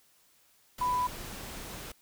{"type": "tone in noise", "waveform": "sine", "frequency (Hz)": 994, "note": "B5", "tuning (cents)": 11, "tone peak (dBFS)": -26, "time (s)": [0.81, 1.07], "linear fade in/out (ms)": 5, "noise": "pink", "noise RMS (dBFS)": -42, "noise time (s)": [0.78, 1.92], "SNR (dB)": 13, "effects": ["white hiss -65 dBFS RMS until 2.01 s"]}